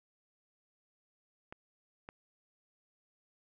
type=clicks; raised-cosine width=0.5 ms; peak=-30 dBFS; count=2; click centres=1.525 / 2.089 s; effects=none